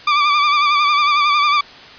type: tone with vibrato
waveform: sawtooth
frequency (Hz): 1174.7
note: D6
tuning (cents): 0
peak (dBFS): -8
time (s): 0.07-1.61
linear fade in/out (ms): 5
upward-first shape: sine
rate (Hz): 11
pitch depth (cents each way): 49
effects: white hiss -38 dBFS RMS until 1.98 s + resampled to 11025 Hz